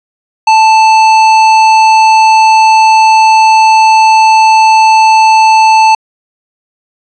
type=tone with hard clipping; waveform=sine; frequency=880 Hz; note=A5; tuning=in tune; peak=-4 dBFS; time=0.47-5.95 s; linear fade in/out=5 ms; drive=12 dB; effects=resampled to 22050 Hz